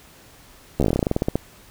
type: slowing click train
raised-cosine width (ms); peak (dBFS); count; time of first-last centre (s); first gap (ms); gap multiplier
2; -6; 17; 0.8-1.356; 13; 1.12
effects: pink hiss -49 dBFS RMS until 1.7 s